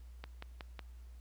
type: click train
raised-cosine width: 0.3 ms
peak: -28 dBFS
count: 4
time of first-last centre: 0.24-0.792 s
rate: 5.43 Hz
effects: added 60 Hz sine -49 dBFS peak until 1.2 s + pink hiss -70 dBFS RMS until 1.2 s